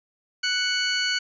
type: tone pair together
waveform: 20% pulse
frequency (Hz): 1484 / 2226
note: F#6 / C#7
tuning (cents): +5 / +7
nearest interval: perfect fifth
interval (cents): 702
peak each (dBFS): -19 / -24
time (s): 0.43-1.19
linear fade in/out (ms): 10
effects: resampled to 16000 Hz